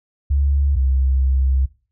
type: tone pair in turn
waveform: sine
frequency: 70.2 / 66.11 Hz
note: C#2 / C2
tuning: +22 / +19 cents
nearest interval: minor second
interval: 103 cents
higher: first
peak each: -14 dBFS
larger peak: neither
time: 0.3-0.76 / 0.76-1.66 s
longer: second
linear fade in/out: 10 ms
effects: noise-tail reverb RT60 0.4 s tail -20 dB re dry